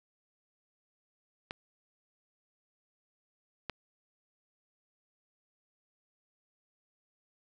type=clicks; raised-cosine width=0.3 ms; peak=-21 / -19 dBFS; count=2; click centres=1.509 / 3.697 s; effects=none